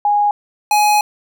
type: tone pair in turn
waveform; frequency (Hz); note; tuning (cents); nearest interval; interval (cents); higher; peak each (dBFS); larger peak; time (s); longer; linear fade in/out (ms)
sine / square; 825 / 838; G#5 / G#5; -12 / +15; unison; 27; second; -11; neither; 0.05-0.31 / 0.71-1.01; second; 2
effects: none